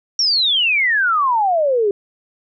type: exponential sweep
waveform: sine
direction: down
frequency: 5670 to 390 Hz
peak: -13 dBFS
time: 0.19-1.91 s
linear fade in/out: 2 ms
effects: none